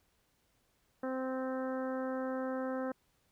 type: harmonic tone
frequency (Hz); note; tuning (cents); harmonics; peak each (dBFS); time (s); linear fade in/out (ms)
260.4; C4; -8; 1 / 2 / 3 / 4 / 5 / 6 / 7; -37 / -37 / -46 / -48 / -47 / -49 / -55; 1.03-2.92; 5
effects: pink hiss -74 dBFS RMS until 3.31 s